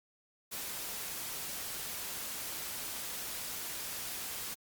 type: noise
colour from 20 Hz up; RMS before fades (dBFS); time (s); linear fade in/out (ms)
white; -40; 0.51-4.55; 20
effects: Opus 48 kbps